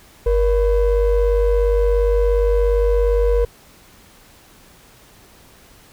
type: ring-modulated tone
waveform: triangle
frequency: 261.6 Hz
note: C4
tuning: in tune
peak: -8 dBFS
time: 0.26-3.45 s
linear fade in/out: 5 ms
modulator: 213 Hz
effects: pink hiss -48 dBFS RMS until 5.92 s